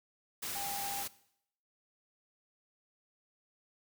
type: tone in noise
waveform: sine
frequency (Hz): 800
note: G5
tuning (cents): +35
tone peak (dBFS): -40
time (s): 0.55-1.03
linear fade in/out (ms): 10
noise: white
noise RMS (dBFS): -39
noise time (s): 0.42-1.08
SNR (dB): -4
effects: noise-tail reverb RT60 0.7 s tail -19 dB re dry